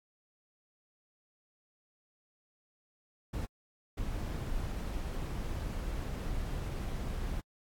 brown noise bursts at uneven times, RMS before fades -36 dBFS, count 2, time 3.33-3.46 / 3.97-7.41 s, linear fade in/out 10 ms, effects AAC 64 kbps

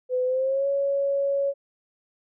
sine tone with pitch glide, 505 to 557.1 Hz, B4 to C#5, +39 to +9 cents, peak -21 dBFS, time 0.09-1.54 s, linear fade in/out 50 ms, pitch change +170 cents, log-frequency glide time 0.25-0.67 s, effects none

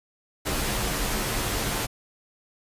pink noise with comb filter, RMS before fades -27 dBFS, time 0.45-1.87 s, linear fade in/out 20 ms, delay 12 ms, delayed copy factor -0.65, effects resampled to 32000 Hz

